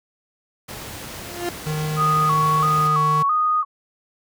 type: noise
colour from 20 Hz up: pink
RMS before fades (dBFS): -34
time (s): 0.68-2.88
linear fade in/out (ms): 10
type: tone with exponential growth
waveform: 30% pulse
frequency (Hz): 349.2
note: F4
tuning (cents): 0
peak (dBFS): -18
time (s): 1.12-1.49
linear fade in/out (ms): 1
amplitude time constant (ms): 80
type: tone with pitch glide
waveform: square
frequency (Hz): 153.9 to 152.22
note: D#3 to D#3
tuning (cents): -19 to -38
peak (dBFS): -23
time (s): 1.66-3.23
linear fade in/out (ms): 10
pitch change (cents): -19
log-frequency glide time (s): 2.56-2.87
type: tone with vibrato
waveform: sine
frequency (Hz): 1174.7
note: D6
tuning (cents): 0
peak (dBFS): -16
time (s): 1.96-3.65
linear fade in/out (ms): 50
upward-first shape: square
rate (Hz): 1.5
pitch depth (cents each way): 92
effects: high-pass 60 Hz 12 dB/octave